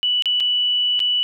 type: tone with dropouts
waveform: sine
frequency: 2960 Hz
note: F#7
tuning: in tune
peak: -16 dBFS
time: 0.03-1.23 s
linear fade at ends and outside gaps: 0 ms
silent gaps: 0.223-0.257 / 0.401-0.405 / 0.993-1.002 s
effects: none